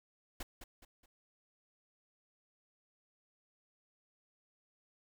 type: noise with echo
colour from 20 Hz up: pink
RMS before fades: -42 dBFS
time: 0.4-0.43 s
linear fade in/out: 5 ms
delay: 210 ms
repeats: 3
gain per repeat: -8 dB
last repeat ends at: 1.06 s
effects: none